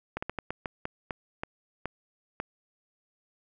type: slowing click train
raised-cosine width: 0.5 ms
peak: -17 dBFS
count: 11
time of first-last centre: 0.17-2.401 s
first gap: 55 ms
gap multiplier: 1.29
effects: none